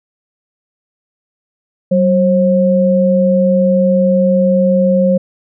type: tone pair together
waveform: sine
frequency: 189.5 / 536 Hz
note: F#3 / C5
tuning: +42 / +42 cents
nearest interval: octave + tritone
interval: 1800 cents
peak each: -11 dBFS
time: 1.91-5.18 s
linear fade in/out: 10 ms
effects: none